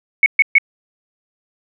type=tone bursts; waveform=sine; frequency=2213 Hz; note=C#7; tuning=3 cents flat; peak=-6 dBFS; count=3; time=0.23-0.583 s; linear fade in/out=2 ms; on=31 ms; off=130 ms; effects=none